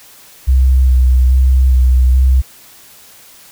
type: tone with vibrato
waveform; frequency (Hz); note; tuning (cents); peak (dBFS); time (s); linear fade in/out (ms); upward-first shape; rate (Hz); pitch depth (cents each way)
sine; 64.1; C2; -35; -6; 0.47-2.42; 20; square; 1.2; 20
effects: white hiss -41 dBFS RMS until 3.51 s